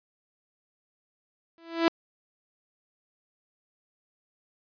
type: tone with exponential growth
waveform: sawtooth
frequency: 332.3 Hz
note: E4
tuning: 14 cents sharp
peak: -13 dBFS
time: 1.58-1.88 s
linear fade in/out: 0 ms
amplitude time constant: 65 ms
effects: resampled to 11025 Hz